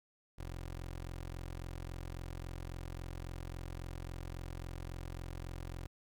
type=tone; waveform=20% pulse; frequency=43.65 Hz; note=F1; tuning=in tune; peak=-37 dBFS; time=0.38-5.87 s; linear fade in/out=10 ms; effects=13-bit